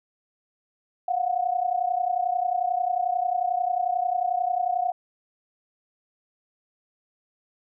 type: tone pair together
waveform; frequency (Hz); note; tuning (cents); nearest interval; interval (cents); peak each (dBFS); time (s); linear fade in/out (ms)
sine; 706 / 737.2; F5 / F#5; +19 / -7; minor second; 74; -25; 1.08-4.92; 5
effects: none